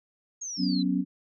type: exponential sweep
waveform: sine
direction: down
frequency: 6645 to 3920 Hz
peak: -33 dBFS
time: 0.41-0.83 s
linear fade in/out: 10 ms
type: chord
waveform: sine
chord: F# suspended fourth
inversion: none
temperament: equal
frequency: 185 / 246.9 / 277.2 Hz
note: F#3 / B3 / C#4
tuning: 0 / 0 / 0 cents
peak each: -27 / -29 / -27 dBFS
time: 0.57-1.05 s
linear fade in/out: 50 ms
effects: none